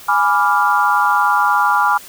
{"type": "chord", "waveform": "sine", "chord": "G# diminished seventh", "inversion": "none", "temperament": "equal", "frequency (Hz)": [830.6, 987.8, 1174.7, 1396.9], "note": ["G#5", "B5", "D6", "F6"], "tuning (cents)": [0, 0, 0, 0], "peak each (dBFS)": -17, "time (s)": [0.08, 1.98], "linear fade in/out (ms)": 10, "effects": ["white hiss -38 dBFS RMS until 2.08 s"]}